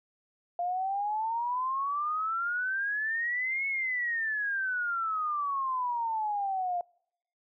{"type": "exponential two-way sweep", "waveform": "sine", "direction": "up then down", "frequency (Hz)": [694, 2208, 694], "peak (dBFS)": -28, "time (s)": [0.59, 6.81], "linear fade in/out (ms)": 2, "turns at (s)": 3.67, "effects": ["noise-tail reverb RT60 0.7 s tail -26 dB re dry"]}